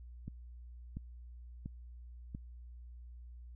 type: click train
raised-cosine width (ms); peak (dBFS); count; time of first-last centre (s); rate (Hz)
5; -29; 4; 0.28-2.349; 1.45
effects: added 60 Hz sine -48 dBFS peak until 3.55 s